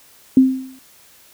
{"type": "tone with exponential decay", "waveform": "sine", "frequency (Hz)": 261.6, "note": "C4", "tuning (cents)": 0, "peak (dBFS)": -4, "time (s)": [0.37, 0.79], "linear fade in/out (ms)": 2, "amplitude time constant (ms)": 91, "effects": ["white hiss -49 dBFS RMS until 1.33 s"]}